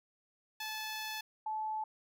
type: tone pair in turn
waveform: 10% pulse / sine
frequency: 867 / 867 Hz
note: A5 / A5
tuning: -26 / -26 cents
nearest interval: unison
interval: 0 cents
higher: neither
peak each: -30 / -34 dBFS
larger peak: first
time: 0.6-1.21 / 1.46-1.84 s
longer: first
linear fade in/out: 5 ms
effects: none